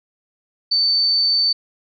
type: tone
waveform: sine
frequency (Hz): 4543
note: C#8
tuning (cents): +42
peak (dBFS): -14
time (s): 0.71-1.53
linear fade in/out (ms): 10
effects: none